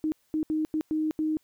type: tone bursts at uneven times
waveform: sine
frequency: 311.1 Hz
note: D#4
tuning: in tune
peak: -24 dBFS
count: 6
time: 0.04-0.12 / 0.34-0.43 / 0.5-0.65 / 0.74-0.81 / 0.91-1.11 / 1.19-1.37 s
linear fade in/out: 0 ms
effects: white hiss -69 dBFS RMS until 1.43 s